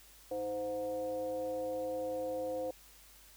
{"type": "tone with frequency modulation", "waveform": "sine", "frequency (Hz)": 518, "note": "C5", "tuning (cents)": -17, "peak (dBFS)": -34, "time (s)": [0.31, 2.71], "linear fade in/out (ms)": 5, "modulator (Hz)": 205, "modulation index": 0.66, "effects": ["added 50 Hz sine -63 dBFS peak until 3.36 s", "white hiss -59 dBFS RMS until 3.36 s"]}